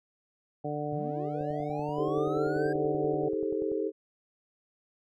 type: harmonic tone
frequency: 148.2 Hz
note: D3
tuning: 16 cents sharp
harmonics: 1 / 2 / 3 / 4 / 5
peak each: -37 / -37 / -37 / -37 / -37 dBFS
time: 0.64-3.29 s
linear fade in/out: 10 ms
type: linear sweep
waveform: triangle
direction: up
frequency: 115.4 to 1621 Hz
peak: -37 dBFS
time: 0.92-2.73 s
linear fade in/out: 5 ms
type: click train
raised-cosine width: 2 ms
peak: -31 dBFS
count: 25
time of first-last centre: 1.41-3.718 s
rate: 10.4 Hz
type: chord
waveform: sine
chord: A half-diminished seventh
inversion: second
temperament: just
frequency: 316.8 / 396 / 440 / 528 Hz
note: Eb4 / G4 / A4 / C5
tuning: +31 / +18 / 0 / +16 cents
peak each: -34 / -32 / -32 / -38 dBFS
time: 1.96-3.92 s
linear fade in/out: 50 ms
effects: none